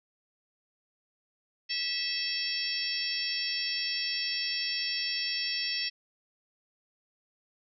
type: harmonic tone with a mistuned harmonic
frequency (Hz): 654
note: E5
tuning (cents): -14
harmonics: 3 / 4 / 5 / 6 / 7 / 8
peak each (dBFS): -39 / -36 / -40 / -42 / -36 / -33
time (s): 1.69-5.9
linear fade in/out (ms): 20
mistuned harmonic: 8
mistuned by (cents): +53
effects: none